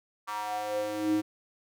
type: tone with high-pass filter sweep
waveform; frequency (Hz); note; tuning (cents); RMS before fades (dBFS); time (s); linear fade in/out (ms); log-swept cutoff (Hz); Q
square; 105.3; G#2; +24; -31; 0.27-1.22; 20; 1100 to 270; 6
effects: none